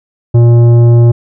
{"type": "tone with tanh clipping", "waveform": "sine", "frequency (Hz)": 118.3, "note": "A#2", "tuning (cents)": 26, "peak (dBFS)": -4, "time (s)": [0.34, 1.12], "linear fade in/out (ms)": 10, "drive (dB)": 11, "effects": []}